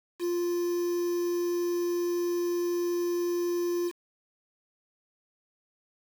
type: tone with quantisation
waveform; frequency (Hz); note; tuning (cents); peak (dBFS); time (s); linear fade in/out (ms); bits
triangle; 349.2; F4; 0; -24; 0.19-3.92; 50; 7
effects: none